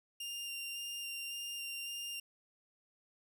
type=tone with vibrato; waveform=sawtooth; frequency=2791 Hz; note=F7; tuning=2 cents flat; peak=-37 dBFS; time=0.2-2.2 s; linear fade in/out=5 ms; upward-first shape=square; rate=1.8 Hz; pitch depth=8 cents each way; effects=none